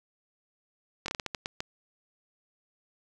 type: slowing click train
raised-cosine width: 0.2 ms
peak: -15 dBFS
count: 9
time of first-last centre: 1.06-1.605 s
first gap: 22 ms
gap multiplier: 1.31
effects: none